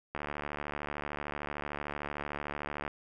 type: click train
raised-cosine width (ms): 0.5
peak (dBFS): -21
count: 201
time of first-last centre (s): 0.15-2.879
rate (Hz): 73.3
effects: none